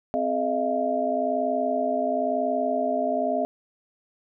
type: tone cluster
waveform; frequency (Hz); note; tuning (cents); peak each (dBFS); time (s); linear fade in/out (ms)
sine; 259.3 / 426.2 / 623 / 684; C4 / G#4 / D#5 / F5; -15 / +45 / +2 / -36; -29 / -32 / -26 / -26; 0.14-3.45; 0
effects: none